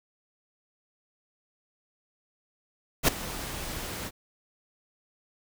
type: noise with ADSR envelope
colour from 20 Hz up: pink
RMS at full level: -18 dBFS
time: 3.03-4.11 s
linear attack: 52 ms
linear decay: 5 ms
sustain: -18 dB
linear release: 42 ms
effects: none